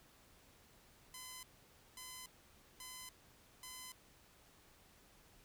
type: tone bursts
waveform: 5% pulse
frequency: 1018 Hz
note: C6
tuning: 48 cents flat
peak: -37 dBFS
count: 4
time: 1.14-3.92 s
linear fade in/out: 2 ms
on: 290 ms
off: 540 ms
effects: pink hiss -66 dBFS RMS until 5.44 s